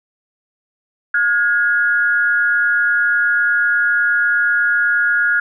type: tone pair together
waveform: sine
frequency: 1433 / 1661.2 Hz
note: F6 / G#6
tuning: +44 / 0 cents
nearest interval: minor third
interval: 256 cents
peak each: -14 / -17 dBFS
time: 1.14-5.4 s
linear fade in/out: 5 ms
effects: none